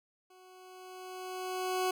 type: tone with level ramp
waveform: 20% pulse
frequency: 370 Hz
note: F#4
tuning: in tune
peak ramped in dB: -52 to -23 dBFS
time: 0.3-1.91 s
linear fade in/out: 5 ms
effects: none